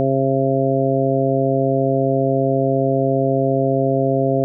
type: harmonic tone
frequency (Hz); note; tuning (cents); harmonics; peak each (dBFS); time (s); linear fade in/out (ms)
134.7; C#3; -49; 1 / 2 / 3 / 4 / 5; -21 / -21 / -21 / -21 / -21; 0-4.44; 0
effects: none